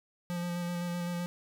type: tone with vibrato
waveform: square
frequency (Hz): 174.61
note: F3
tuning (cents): 0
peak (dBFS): -33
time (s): 0.3-1.26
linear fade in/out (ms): 0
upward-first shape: square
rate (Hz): 7.8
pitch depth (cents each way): 14
effects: none